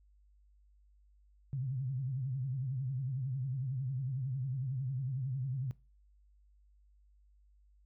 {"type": "tone with vibrato", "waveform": "sine", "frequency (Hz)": 131.4, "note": "C3", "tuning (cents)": 8, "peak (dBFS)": -33, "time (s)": [1.53, 5.71], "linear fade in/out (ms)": 0, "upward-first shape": "sine", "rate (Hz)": 11, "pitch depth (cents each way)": 120, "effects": ["noise-tail reverb RT60 0.3 s tail -20 dB re dry", "added 50 Hz sine -62 dBFS peak until 7.85 s"]}